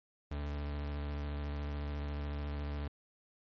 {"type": "tone with vibrato", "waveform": "40% pulse", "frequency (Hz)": 72.7, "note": "D2", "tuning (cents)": -17, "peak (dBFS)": -35, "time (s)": [0.31, 2.88], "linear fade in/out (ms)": 5, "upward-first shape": "triangle", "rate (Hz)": 14, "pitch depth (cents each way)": 24, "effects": ["low-pass 4000 Hz 12 dB/octave", "MP3 32 kbps"]}